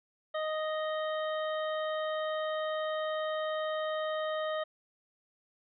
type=harmonic tone; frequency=622.3 Hz; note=D#5; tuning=in tune; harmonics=1 / 2 / 3 / 5 / 6; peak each=-32 / -38 / -42 / -46 / -48 dBFS; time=0.34-4.64 s; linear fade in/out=10 ms; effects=none